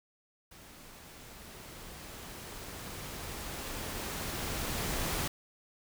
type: noise with level ramp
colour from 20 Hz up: pink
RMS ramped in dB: -53 to -33 dBFS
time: 0.51-5.28 s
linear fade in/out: 5 ms
effects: none